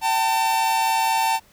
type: tone pair together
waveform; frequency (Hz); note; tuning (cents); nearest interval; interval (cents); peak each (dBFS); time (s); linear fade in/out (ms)
45% pulse; 770 / 894.4; G5 / A5; -31 / +28; minor third; 259; -25 / -19; 0.01-1.4; 50
effects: pink hiss -55 dBFS RMS until 1.52 s